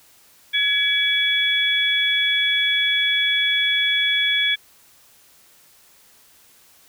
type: tone cluster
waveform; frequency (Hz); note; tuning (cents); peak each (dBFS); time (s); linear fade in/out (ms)
sine; 1680 / 2292 / 3380; G#6 / D7 / G#7; +19 / -43 / +30; -24 / -22 / -19; 0.53-4.56; 20
effects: white hiss -53 dBFS RMS until 6.88 s